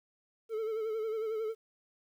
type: tone with vibrato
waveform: triangle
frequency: 440 Hz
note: A4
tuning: in tune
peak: -30 dBFS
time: 0.49-1.55 s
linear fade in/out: 50 ms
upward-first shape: sine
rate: 11 Hz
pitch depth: 52 cents each way
effects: 11-bit